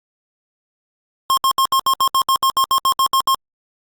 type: tone bursts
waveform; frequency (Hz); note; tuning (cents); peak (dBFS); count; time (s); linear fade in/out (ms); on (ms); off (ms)
square; 1069; C6; +37; -13; 15; 1.3-3.346; 0; 72; 69
effects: Opus 48 kbps